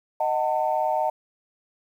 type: chord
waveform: sine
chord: D# diminished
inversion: none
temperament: just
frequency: 622.3 / 746.7 / 896 Hz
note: D#5 / F#5 / A5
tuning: 0 / +16 / +31 cents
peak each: -25 / -25 / -25 dBFS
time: 0.2-1.1 s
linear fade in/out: 5 ms
effects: tanh soft clip ceiling -11 dBFS + 9-bit